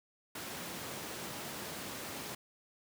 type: high-pass noise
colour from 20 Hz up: pink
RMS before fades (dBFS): -43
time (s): 0.35-2.35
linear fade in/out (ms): 5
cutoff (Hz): 150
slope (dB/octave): 12
effects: none